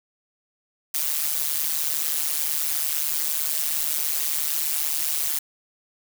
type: noise with amplitude modulation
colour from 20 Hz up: blue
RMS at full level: -21 dBFS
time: 0.94-5.39 s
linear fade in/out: 5 ms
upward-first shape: sine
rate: 151 Hz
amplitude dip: 95%
effects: none